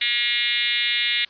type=tone with frequency modulation; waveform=sine; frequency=2871 Hz; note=F7; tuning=47 cents sharp; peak=-19 dBFS; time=0.01-1.25 s; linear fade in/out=5 ms; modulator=238 Hz; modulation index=4.2; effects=white hiss -52 dBFS RMS until 1.29 s + resampled to 11025 Hz